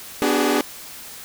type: chord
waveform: sawtooth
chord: G# half-diminished seventh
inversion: first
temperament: equal with one note detuned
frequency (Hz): 246.9 / 293.7 / 379.7 / 415.3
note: B3 / D4 / F#4 / G#4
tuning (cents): 0 / 0 / +45 / 0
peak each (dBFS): -20 / -17 / -20 / -19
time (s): 0.22-0.61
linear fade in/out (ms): 0
effects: white hiss -38 dBFS RMS until 1.24 s